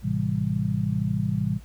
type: chord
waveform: sine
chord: A minor seventh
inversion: none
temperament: just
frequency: 110 / 132 / 165 / 198 Hz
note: A2 / C3 / E3 / G3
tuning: 0 / +16 / +2 / +18 cents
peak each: -28 dBFS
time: 0.02-1.6 s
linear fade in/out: 50 ms
effects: added 56 Hz sine -43 dBFS peak until 1.64 s + pink hiss -56 dBFS RMS until 1.64 s